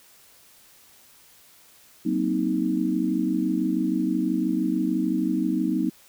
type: chord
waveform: sine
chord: C half-diminished seventh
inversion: second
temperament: just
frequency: 188.37 / 235.5 / 261.6 / 314 Hz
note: Gb3 / Bb3 / C4 / Eb4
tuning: +31 / +18 / 0 / +16 cents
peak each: -28 / -28 / -27 / -25 dBFS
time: 2.05-5.9 s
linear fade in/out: 10 ms
effects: white hiss -54 dBFS RMS until 6.08 s